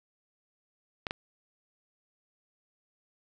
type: clicks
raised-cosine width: 0.3 ms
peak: -16 dBFS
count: 2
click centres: 1.068 / 1.109 s
effects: none